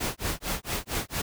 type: noise with tremolo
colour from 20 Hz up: pink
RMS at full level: -28 dBFS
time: 0-1.22 s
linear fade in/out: 10 ms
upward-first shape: sine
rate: 4.4 Hz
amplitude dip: 100%
effects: none